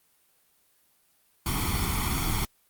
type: noise with comb filter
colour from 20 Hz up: pink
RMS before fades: -27 dBFS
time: 1.46-2.45 s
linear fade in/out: 2 ms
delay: 0.9 ms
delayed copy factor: +1
effects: white hiss -66 dBFS RMS until 2.69 s + Opus 32 kbps